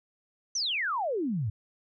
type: exponential sweep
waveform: sine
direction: down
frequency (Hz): 6272 to 95.9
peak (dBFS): -27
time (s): 0.55-1.5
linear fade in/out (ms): 5
effects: none